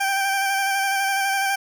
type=tone with vibrato; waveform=20% pulse; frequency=784 Hz; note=G5; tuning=in tune; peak=-15 dBFS; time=0-1.56 s; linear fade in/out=10 ms; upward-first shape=square; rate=12 Hz; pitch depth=19 cents each way; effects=none